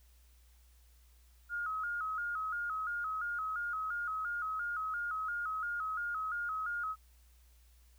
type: tone with vibrato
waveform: sine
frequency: 1346 Hz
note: E6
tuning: 36 cents sharp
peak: -34 dBFS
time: 1.49-6.96 s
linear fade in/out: 50 ms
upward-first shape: square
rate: 2.9 Hz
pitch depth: 93 cents each way
effects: added 60 Hz sine -60 dBFS peak until 7.98 s + white hiss -70 dBFS RMS until 7.98 s